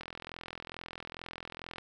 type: click train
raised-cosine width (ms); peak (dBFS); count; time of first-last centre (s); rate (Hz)
0.3; -25; 76; 0.01-1.783; 42.3
effects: none